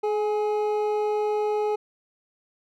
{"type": "tone pair together", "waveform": "triangle", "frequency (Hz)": [424.3, 834], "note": ["G#4", "G#5"], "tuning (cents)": [37, 7], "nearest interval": "octave", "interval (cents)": 1170, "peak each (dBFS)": [-21, -27], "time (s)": [0.03, 1.76], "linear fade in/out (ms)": 10, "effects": []}